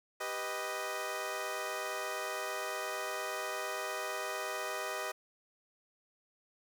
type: chord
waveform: 15% pulse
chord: G augmented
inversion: none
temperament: equal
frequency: 392 / 493.9 / 622.3 Hz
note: G4 / B4 / D#5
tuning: 0 / 0 / 0 cents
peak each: -36 / -35 / -32 dBFS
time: 0.2-5.12 s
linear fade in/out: 10 ms
effects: none